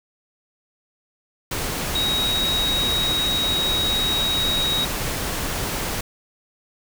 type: tone in noise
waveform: sine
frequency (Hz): 3800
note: A#7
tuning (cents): +33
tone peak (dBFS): -20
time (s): 1.95-4.85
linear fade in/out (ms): 5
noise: pink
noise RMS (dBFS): -26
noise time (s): 1.51-6.01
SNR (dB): +3
effects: none